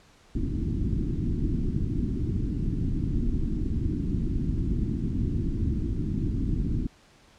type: low-pass noise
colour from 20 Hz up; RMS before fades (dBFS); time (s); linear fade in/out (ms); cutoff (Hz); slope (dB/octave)
pink; -27; 0.35-6.87; 5; 330; 48
effects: pink hiss -57 dBFS RMS until 7.38 s + low-pass 7000 Hz 12 dB/octave